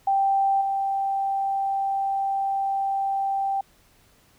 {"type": "tone with level steps", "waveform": "sine", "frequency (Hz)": 784, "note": "G5", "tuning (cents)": 0, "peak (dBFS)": [-18, -22], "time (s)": [0.07, 3.61], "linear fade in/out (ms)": 5, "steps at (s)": 0.61, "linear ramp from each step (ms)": 5, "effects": ["pink hiss -59 dBFS RMS until 4.38 s"]}